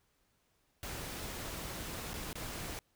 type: noise with dropouts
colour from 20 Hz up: pink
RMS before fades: -42 dBFS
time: 0.83-2.79 s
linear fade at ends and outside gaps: 1 ms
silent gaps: 2.134-2.139 / 2.33-2.354 s
effects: pink hiss -75 dBFS RMS until 2.95 s